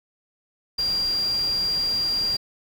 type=tone in noise; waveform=sine; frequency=4768 Hz; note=D8; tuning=25 cents sharp; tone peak=-21 dBFS; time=0.78-2.37 s; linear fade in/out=10 ms; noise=pink; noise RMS=-38 dBFS; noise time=0.78-2.37 s; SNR=+14 dB; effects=none